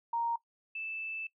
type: tone pair in turn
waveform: sine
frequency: 932.3 / 2637 Hz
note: A#5 / E7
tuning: 0 / 0 cents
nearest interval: octave + tritone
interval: 1800 cents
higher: second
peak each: -29 / -36 dBFS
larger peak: first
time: 0.13-0.36 / 0.75-1.27 s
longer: second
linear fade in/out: 5 ms
effects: noise-tail reverb RT60 0.1 s tail -19 dB re dry